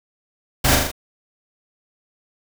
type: noise with echo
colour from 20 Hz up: pink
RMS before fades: -17 dBFS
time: 0.64-0.76 s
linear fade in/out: 10 ms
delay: 39 ms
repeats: 4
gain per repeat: -3 dB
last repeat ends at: 0.916 s
effects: none